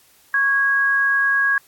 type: tone pair together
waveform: sine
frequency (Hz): 1108.7 / 1648.5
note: C#6 / G#6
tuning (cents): 0 / -13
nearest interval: perfect fifth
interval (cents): 687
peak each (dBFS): -25 / -15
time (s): 0.34-1.58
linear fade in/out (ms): 2
effects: white hiss -54 dBFS RMS until 1.67 s + AAC 64 kbps